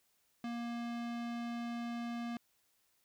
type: tone with low-pass filter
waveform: square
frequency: 236 Hz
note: A#3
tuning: 22 cents sharp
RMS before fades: -40 dBFS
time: 0.44-2.37 s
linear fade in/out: 2 ms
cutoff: 4200 Hz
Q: 0.75
effects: white hiss -75 dBFS RMS until 3.04 s